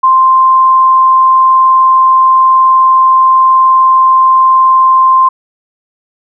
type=tone; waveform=sine; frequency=1046.5 Hz; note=C6; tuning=in tune; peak=-3 dBFS; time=0.03-5.29 s; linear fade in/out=10 ms; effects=none